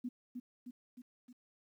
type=tone with echo; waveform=sine; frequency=246.9 Hz; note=B3; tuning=in tune; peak=-36 dBFS; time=0.04-0.09 s; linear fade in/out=10 ms; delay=310 ms; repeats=4; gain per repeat=-4 dB; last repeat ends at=1.33 s; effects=12-bit